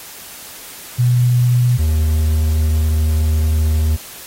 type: tone pair in turn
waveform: sine / triangle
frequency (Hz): 123 / 77.82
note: B2 / D#2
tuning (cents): -7 / +1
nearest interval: minor sixth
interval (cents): 792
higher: first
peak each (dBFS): -10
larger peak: neither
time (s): 0.98-1.78 / 1.78-3.97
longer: second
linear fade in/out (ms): 20
effects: white hiss -35 dBFS RMS until 4.26 s + AAC 48 kbps